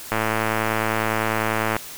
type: click train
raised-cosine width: 0.5 ms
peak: -6 dBFS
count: 182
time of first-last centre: 0.12-1.765 s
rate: 110 Hz
effects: white hiss -37 dBFS RMS until 1.97 s